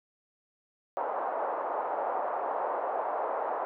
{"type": "band-pass noise", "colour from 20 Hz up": "pink", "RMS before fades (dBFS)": -32, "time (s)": [0.97, 3.65], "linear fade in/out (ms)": 0, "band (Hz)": [560, 1000], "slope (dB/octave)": 24, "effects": []}